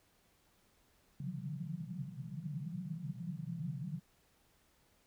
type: band-pass noise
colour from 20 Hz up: pink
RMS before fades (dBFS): -42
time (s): 1.2-4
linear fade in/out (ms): 5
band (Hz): 130 to 190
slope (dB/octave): 96
effects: pink hiss -71 dBFS RMS until 5.06 s